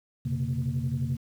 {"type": "tone cluster", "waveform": "sine", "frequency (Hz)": [87, 125.9, 137.4, 230.3], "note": ["F2", "B2", "C#3", "A#3"], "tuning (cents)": [-6, 34, -15, -21], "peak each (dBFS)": [-36, -29, -29, -34], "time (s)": [0.25, 1.17], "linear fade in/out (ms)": 10, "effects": ["tanh soft clip ceiling -19 dBFS", "9-bit"]}